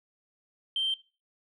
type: tone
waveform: sine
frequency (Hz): 3136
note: G7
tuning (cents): 0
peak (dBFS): -25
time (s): 0.76-0.94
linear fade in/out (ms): 2
effects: noise-tail reverb RT60 0.3 s tail -17 dB re dry + tanh soft clip ceiling -22 dBFS